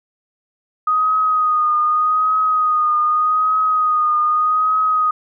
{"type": "tone with vibrato", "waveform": "sine", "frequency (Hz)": 1244.5, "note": "D#6", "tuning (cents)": 0, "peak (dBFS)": -13, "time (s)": [0.87, 5.11], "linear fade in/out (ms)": 5, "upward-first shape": "triangle", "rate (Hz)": 0.83, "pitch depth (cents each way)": 39, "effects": []}